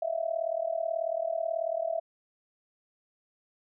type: tone with amplitude modulation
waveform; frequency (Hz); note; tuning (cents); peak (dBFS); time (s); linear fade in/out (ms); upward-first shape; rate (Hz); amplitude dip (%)
sine; 659.3; E5; 0; -24; 0.02-2; 5; sine; 38.3; 90
effects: none